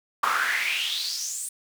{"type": "noise with high-pass filter sweep", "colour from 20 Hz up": "brown", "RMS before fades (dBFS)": -27, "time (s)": [0.23, 1.49], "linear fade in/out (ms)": 5, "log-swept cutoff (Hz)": [1100, 9000], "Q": 5.8, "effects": []}